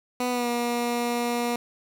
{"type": "tone with pitch glide", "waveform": "15% pulse", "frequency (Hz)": [247.9, 239.3], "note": ["B3", "A#3"], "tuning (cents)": [7, 46], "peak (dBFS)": -18, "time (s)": [0.2, 1.56], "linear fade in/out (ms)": 2, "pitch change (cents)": -61, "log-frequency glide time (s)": [0.3, 0.48], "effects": []}